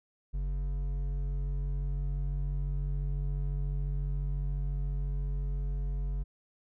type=tone pair together; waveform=triangle; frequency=47.12 / 141.2 Hz; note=F#1 / C#3; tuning=+32 / +32 cents; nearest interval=octave + perfect fifth; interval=1900 cents; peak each=-28 / -36 dBFS; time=0.33-6.24 s; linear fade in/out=20 ms; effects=none